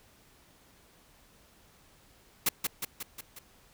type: noise with echo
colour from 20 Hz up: white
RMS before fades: -26 dBFS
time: 2.46-2.49 s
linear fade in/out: 5 ms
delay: 180 ms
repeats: 5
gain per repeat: -4 dB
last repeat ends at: 3.39 s
effects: pink hiss -61 dBFS RMS until 3.73 s